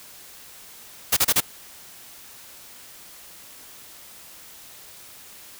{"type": "noise bursts", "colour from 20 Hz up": "white", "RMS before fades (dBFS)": -18, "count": 4, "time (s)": [1.12, 1.406], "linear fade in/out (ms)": 10, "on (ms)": 49, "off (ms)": 30, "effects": ["white hiss -45 dBFS RMS until 5.59 s"]}